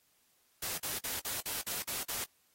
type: noise bursts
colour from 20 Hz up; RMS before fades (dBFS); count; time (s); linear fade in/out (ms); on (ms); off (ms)
white; -37; 8; 0.62-2.243; 5; 160; 49
effects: white hiss -71 dBFS RMS until 2.54 s + AAC 48 kbps